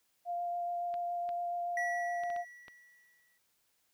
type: tone with vibrato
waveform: sine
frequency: 698.5 Hz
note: F5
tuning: in tune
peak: -33 dBFS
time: 0.25-2.45 s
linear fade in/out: 50 ms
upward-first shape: sine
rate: 7.1 Hz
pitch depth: 9 cents each way
type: clicks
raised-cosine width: 0.3 ms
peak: -34 dBFS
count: 6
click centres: 0.941 / 1.291 / 2.236 / 2.302 / 2.363 / 2.682 s
type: tone with exponential decay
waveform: triangle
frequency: 1942 Hz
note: B6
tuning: 30 cents flat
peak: -30 dBFS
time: 1.77-3.38 s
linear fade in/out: 2 ms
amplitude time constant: 350 ms
effects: white hiss -75 dBFS RMS until 3.93 s